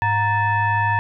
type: tone with frequency modulation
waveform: sine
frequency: 932.3 Hz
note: A#5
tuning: in tune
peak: -16 dBFS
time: 0.02-0.99 s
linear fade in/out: 0 ms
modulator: 828 Hz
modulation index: 1.1
effects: none